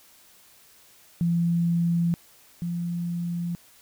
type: tone pair in turn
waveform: sine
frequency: 170.3 / 172.48 Hz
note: F3 / F3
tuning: -43 / -21 cents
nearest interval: unison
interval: 22 cents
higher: second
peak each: -20 / -26 dBFS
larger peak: first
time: 1.21-2.14 / 2.62-3.55 s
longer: neither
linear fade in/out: 0 ms
effects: white hiss -55 dBFS RMS until 3.81 s